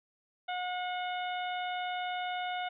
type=harmonic tone with a mistuned harmonic; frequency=724 Hz; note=F#5; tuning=38 cents flat; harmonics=1 / 2 / 3 / 4 / 5; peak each=-34 / -41 / -43 / -45 / -46 dBFS; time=0.48-2.69 s; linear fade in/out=10 ms; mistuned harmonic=4; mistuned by=+27 cents; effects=none